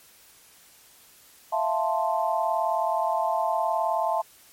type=chord; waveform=sine; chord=F major seventh; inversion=third; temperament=equal; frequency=659.3 / 698.5 / 880 / 1046.5 Hz; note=E5 / F5 / A5 / C6; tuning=0 / 0 / 0 / 0 cents; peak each=-27 / -29 / -26 / -30 dBFS; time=1.52-4.22 s; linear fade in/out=10 ms; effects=white hiss -54 dBFS RMS until 4.52 s + MP3 64 kbps